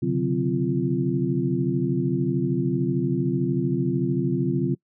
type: tone cluster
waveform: sine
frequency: 132.3 / 145.5 / 183.8 / 259.5 / 344.3 Hz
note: C3 / D3 / F#3 / C4 / F4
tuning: +20 / -16 / -11 / -14 / -25 cents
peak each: -27 dBFS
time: 0.02-4.75 s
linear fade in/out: 10 ms
effects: noise-tail reverb RT60 0.1 s tail -25 dB re dry